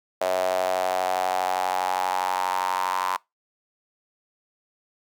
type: tone with high-pass filter sweep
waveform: sawtooth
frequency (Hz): 92.4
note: F#2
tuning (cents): -2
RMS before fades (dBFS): -25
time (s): 0.21-3.17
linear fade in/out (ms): 5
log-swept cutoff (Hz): 620 to 1000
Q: 6.4
effects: noise-tail reverb RT60 0.2 s tail -24 dB re dry